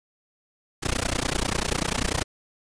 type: noise with amplitude modulation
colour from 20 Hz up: pink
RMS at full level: -22 dBFS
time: 0.82-2.24 s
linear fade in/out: 20 ms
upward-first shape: sine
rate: 30.2 Hz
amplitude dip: 100%
effects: resampled to 22050 Hz